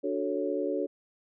sine chord, D major seventh, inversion none, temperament equal, 293.7 / 370 / 440 / 554.4 Hz, D4 / F#4 / A4 / C#5, 0 / 0 / 0 / 0 cents, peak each -33 dBFS, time 0.03-0.87 s, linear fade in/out 20 ms, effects none

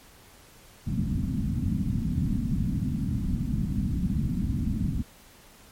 white low-pass noise, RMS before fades -27 dBFS, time 0.86-5.03 s, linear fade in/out 20 ms, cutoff 250 Hz, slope 48 dB/octave, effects pink hiss -53 dBFS RMS until 5.71 s + MP3 64 kbps

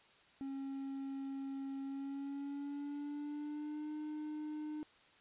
triangle tone with pitch glide, 272.2 to 303.8 Hz, C#4 to D#4, -31 to -41 cents, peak -38 dBFS, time 0.41-4.83 s, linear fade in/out 0 ms, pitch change +190 cents, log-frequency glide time 1.82-3.94 s, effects white hiss -65 dBFS RMS until 5.2 s + resampled to 8000 Hz

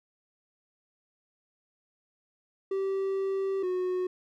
triangle tone pair in turn, 387.7 / 365.9 Hz, G4 / F#4, -19 / -19 cents, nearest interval minor second, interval 100 cents, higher first, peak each -25 dBFS, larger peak neither, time 2.71-3.63 / 3.63-4.07 s, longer first, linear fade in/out 5 ms, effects none

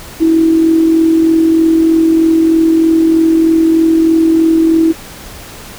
sine tone with amplitude modulation, 325.1 Hz, E4, 24 cents flat, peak -4 dBFS, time 0.2-4.93 s, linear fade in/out 20 ms, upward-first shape sine, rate 43.2 Hz, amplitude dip 40%, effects pink hiss -31 dBFS RMS until 5.78 s

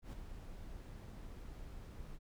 brown noise with ADSR envelope, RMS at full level -42 dBFS, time 0.02-2.19 s, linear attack 110 ms, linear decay 4 ms, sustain -7 dB, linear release 40 ms, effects none

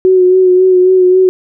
sine tone with vibrato, 369.2 Hz, F#4, 4 cents flat, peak -4 dBFS, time 0.05-1.29 s, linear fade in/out 0 ms, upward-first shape sine, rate 3.7 Hz, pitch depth 28 cents each way, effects none

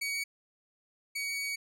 sawtooth tone pair in turn, 2252 / 2252 Hz, C#7 / C#7, +27 / +27 cents, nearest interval unison, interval 0 cents, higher neither, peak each -28 / -29 dBFS, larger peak first, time 0.01-0.24 / 1.15-1.56 s, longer second, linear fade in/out 10 ms, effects low-pass 12000 Hz 12 dB/octave

